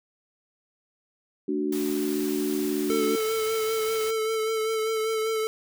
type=chord; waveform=sine; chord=D major; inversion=second; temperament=equal with one note detuned; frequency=220 / 293.7 / 372.1 Hz; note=A3 / D4 / F#4; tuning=0 / 0 / +10 cents; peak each=-32 / -27 / -28 dBFS; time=1.48-3.16 s; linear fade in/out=5 ms
type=noise; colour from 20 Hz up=white; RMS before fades=-38 dBFS; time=1.72-4.11 s; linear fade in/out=5 ms
type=tone with vibrato; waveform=square; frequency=441.1 Hz; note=A4; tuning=4 cents sharp; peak=-25 dBFS; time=2.9-5.47 s; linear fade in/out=0 ms; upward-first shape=sine; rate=5.1 Hz; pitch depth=24 cents each way
effects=none